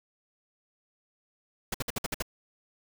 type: noise bursts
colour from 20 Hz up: pink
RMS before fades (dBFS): -31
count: 7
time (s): 1.72-2.224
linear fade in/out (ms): 5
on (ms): 24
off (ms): 56
effects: none